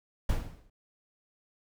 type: noise with exponential decay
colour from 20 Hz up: brown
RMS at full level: -24 dBFS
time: 0.29-0.7 s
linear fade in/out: 5 ms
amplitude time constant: 87 ms
effects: none